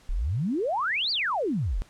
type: exponential two-way sweep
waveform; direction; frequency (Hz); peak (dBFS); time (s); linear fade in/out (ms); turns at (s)
sine; up then down; 30.87 to 4832 to 30.87; -24; 0.09-1.82; 0; 1.11
effects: pink hiss -57 dBFS RMS until 1.89 s + low-pass 9000 Hz 12 dB/octave

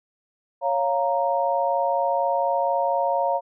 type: chord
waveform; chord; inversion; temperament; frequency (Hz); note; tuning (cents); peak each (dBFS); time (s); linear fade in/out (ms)
sine; Bb minor; first; equal; 554.4 / 698.5 / 932.3; Db5 / F5 / Bb5; 0 / 0 / 0; -24; 0.61-3.41; 50
effects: none

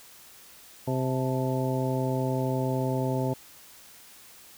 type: harmonic tone with a mistuned harmonic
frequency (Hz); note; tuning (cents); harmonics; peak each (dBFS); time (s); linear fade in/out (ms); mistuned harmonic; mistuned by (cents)
130.6; C3; -3; 1 / 2 / 3 / 4 / 5 / 7; -28 / -31 / -33 / -34 / -35 / -36; 0.87-3.34; 10; 7; -67
effects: white hiss -51 dBFS RMS until 4.57 s

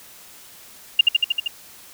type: tone with echo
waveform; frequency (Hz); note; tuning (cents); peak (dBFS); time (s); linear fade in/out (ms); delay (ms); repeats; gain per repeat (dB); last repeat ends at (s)
sine; 2815; F7; +13; -7; 0.99-1.01; 5; 78; 6; -2; 1.478
effects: white hiss -45 dBFS RMS until 1.93 s

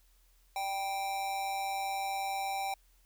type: tone with amplitude modulation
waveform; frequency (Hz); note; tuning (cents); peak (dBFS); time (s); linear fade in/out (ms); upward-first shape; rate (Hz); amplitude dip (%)
square; 783; G5; -2; -31; 0.56-2.74; 2; sine; 189; 50
effects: added 42 Hz sine -63 dBFS peak until 3.05 s + white hiss -70 dBFS RMS until 3.05 s

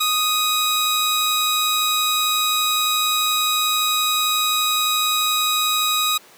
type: tone pair together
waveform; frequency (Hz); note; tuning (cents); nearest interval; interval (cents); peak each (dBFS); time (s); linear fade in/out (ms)
sawtooth; 1244.5 / 3845; D#6 / B7; 0 / -47; octave + minor sixth; 1953; -17; 0-6.18; 10
effects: pink hiss -47 dBFS RMS until 6.37 s + high-pass 300 Hz 12 dB/octave

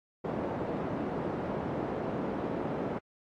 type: band-pass noise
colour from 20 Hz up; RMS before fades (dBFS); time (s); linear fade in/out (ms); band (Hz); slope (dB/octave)
pink; -34; 0.24-2.99; 10; 190 to 710; 12
effects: AAC 48 kbps

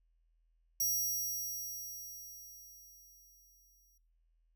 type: tone with exponential decay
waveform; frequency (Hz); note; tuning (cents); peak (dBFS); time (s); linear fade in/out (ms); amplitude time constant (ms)
20% pulse; 5700; F8; +34; -24; 0.8-3.98; 5; 690
effects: noise-tail reverb RT60 0.5 s tail -25 dB re dry + added 41 Hz sine -69 dBFS peak until 4.55 s

